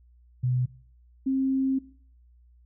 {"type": "tone pair in turn", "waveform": "sine", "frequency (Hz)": [125.7, 266.3], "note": ["B2", "C4"], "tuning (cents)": [31, 31], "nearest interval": "octave + minor second", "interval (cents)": 1300, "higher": "second", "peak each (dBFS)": -22, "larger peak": "neither", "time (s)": [[0.43, 0.66], [1.26, 1.79]], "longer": "second", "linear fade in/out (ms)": 10, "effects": ["noise-tail reverb RT60 0.5 s tail -19 dB re dry", "added 60 Hz sine -54 dBFS peak until 2.65 s"]}